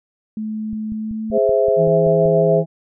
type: tone with pitch glide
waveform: sine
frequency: 216.4 to 219.9 Hz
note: A3 to A3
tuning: -29 to -1 cents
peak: -22 dBFS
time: 0.37-1.38 s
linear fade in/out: 2 ms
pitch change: +28 cents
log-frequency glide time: 0.92-1.27 s
type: click train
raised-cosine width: 5 ms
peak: -22 dBFS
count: 9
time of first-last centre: 0.73-2.257 s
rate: 5.24 Hz
type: chord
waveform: sine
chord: Ab augmented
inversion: none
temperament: equal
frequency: 415.3 / 523.3 / 659.3 Hz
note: Ab4 / C5 / E5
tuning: 0 / 0 / 0 cents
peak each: -17 dBFS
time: 1.31-2.64 s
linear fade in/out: 50 ms
type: harmonic tone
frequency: 163.1 Hz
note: E3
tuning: 18 cents flat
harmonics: 1 / 2 / 4 / 5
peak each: -18 / -32 / -29 / -38 dBFS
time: 1.76-2.66 s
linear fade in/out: 50 ms
effects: none